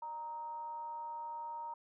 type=tone with frequency modulation; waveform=sine; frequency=932.3 Hz; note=A#5; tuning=in tune; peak=-40 dBFS; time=0.02-1.74 s; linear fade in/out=5 ms; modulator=336 Hz; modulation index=0.28; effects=none